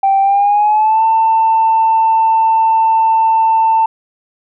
sine tone with pitch glide, 782 to 893.1 Hz, G5 to A5, -4 to +26 cents, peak -7 dBFS, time 0.03-3.86 s, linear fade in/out 5 ms, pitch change +230 cents, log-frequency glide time 0.21-1.04 s, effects tanh soft clip ceiling -4 dBFS

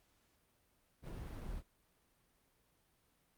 brown noise, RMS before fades -45 dBFS, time 1.02-1.63 s, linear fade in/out 50 ms, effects pink hiss -75 dBFS RMS until 3.37 s + Opus 48 kbps

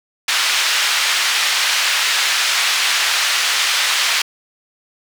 white band-pass noise, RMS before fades -17 dBFS, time 0.28-4.22 s, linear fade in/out 5 ms, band 1300 to 4200 Hz, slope 12 dB/octave, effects none

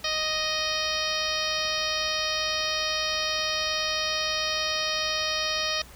harmonic tone, 622.3 Hz, D#5, in tune, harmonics 1 / 2 / 3 / 4 / 5 / 6 / 7 / 8 / 9, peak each -34 / -34 / -34 / -34 / -34 / -34 / -34 / -34 / -34 dBFS, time 0.04-5.82 s, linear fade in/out 5 ms, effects added 60 Hz sine -50 dBFS peak until 5.95 s + pink hiss -49 dBFS RMS until 5.95 s

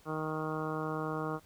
harmonic tone, 156.2 Hz, D#3, 7 cents sharp, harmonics 1 / 2 / 3 / 4 / 5 / 6 / 7 / 8 / 9, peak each -39 / -39 / -39 / -44 / -44 / -47 / -42 / -43 / -46 dBFS, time 0.05-1.4 s, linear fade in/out 50 ms, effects pink hiss -62 dBFS RMS until 1.45 s

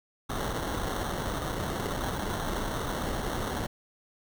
pink noise with sample-and-hold, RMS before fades -32 dBFS, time 0.29-3.67 s, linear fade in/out 10 ms, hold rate 2450 Hz, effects none

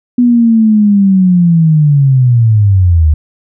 sine linear sweep, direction down, 246.9 to 73.5 Hz, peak -4 dBFS, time 0.18-3.14 s, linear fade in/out 5 ms, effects none

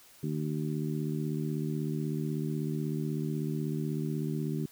harmonic tone, 76.2 Hz, D#2, 36 cents flat, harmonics 2 / 3 / 4 / 5, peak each -32 / -36 / -38 / -40 dBFS, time 0.23-4.66 s, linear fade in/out 5 ms, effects white hiss -57 dBFS RMS until 4.71 s

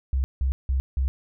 sine tone bursts, 66 Hz, C2, 16 cents sharp, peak -20 dBFS, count 4, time 0.13-1.08 s, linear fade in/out 0 ms, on 110 ms, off 170 ms, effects none

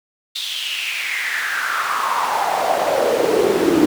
brown noise with high-pass filter sweep, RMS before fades -19 dBFS, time 0.35-3.86 s, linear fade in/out 10 ms, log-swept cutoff 3700 to 300 Hz, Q 5.1, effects none

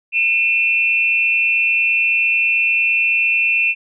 sine tone pair together, 2444 / 2673 Hz, D#7 / E7, -32 / +23 cents, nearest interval major second, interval 155 cents, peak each -17 / -15 dBFS, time 0.12-3.75 s, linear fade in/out 50 ms, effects none

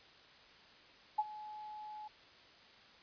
sine tone with ADSR envelope, 850 Hz, G#5, 40 cents sharp, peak -27 dBFS, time 1.18-2.08 s, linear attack 11 ms, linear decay 37 ms, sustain -18 dB, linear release 8 ms, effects white hiss -60 dBFS RMS until 3.02 s + resampled to 11025 Hz

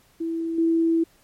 sine tone with level steps, 329.6 Hz, E4, in tune, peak -24 / -17 dBFS, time 0.2-1.04 s, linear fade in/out 10 ms, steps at 0.58 s, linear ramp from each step 5 ms, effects pink hiss -59 dBFS RMS until 1.23 s + MP3 64 kbps

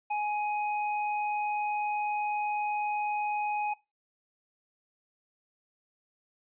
sine tone with hard clipping, 836 Hz, G#5, 11 cents sharp, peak -30 dBFS, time 0.1-3.74 s, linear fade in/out 10 ms, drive 16 dB, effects noise-tail reverb RT60 0.2 s tail -17 dB re dry + resampled to 8000 Hz

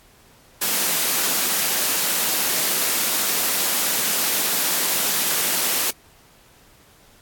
white high-pass noise, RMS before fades -21 dBFS, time 0.61-5.91 s, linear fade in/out 10 ms, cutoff 160 Hz, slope 24 dB/octave, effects pink hiss -53 dBFS RMS until 7.21 s + AAC 64 kbps

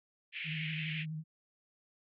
pink band-pass noise, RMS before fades -41 dBFS, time 0.32-1.06 s, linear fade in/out 50 ms, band 2000 to 3000 Hz, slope 48 dB/octave
sine tone with vibrato, 156.9 Hz, D#3, 15 cents sharp, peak -37 dBFS, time 0.44-1.24 s, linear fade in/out 50 ms, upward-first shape sine, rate 12 Hz, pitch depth 36 cents each way
effects none

